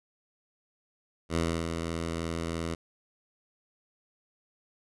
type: tone with ADSR envelope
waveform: 10% pulse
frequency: 83 Hz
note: E2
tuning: 12 cents sharp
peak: -17 dBFS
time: 1.29-2.75 s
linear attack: 68 ms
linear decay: 290 ms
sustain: -6 dB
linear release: 6 ms
effects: resampled to 24000 Hz